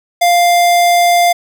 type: tone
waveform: square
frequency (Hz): 698.5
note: F5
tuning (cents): 0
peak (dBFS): -8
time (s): 0.21-1.33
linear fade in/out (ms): 10
effects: none